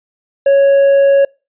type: tone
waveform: triangle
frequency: 554.4 Hz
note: C#5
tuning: in tune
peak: -4 dBFS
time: 0.46-1.25 s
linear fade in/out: 5 ms
effects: noise-tail reverb RT60 0.3 s tail -26 dB re dry + resampled to 8000 Hz